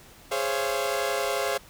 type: chord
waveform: sawtooth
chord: Db major seventh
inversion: second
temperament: equal with one note detuned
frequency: 415.3 / 523.3 / 554.4 / 685.3 Hz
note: Ab4 / C5 / Db5 / F5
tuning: 0 / 0 / 0 / -33 cents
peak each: -27 dBFS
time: 0.31-1.58 s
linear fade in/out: 10 ms
effects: pink hiss -51 dBFS RMS until 1.69 s